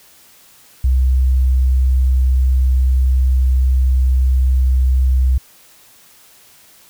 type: tone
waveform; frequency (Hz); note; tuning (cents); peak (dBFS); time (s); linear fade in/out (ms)
sine; 64.4; C2; -27; -10; 0.84-5.38; 5
effects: white hiss -47 dBFS RMS until 6.89 s